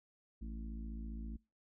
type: harmonic tone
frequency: 55 Hz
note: A1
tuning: in tune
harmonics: 1 / 3 / 4 / 5 / 6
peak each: -42 / -56 / -49 / -56 / -60 dBFS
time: 0.41-1.37 s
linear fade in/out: 10 ms
effects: noise-tail reverb RT60 0.3 s tail -26 dB re dry